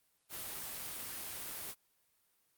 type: noise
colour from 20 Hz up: white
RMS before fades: -43 dBFS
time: 0.29-1.75 s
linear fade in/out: 50 ms
effects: white hiss -75 dBFS RMS until 2.57 s + Opus 32 kbps